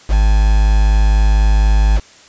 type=tone with quantisation; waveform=triangle; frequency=52.1 Hz; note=G#1; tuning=6 cents sharp; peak=-6 dBFS; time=0.08-2.01 s; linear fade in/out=50 ms; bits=4; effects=white hiss -43 dBFS RMS until 2.28 s + resampled to 16000 Hz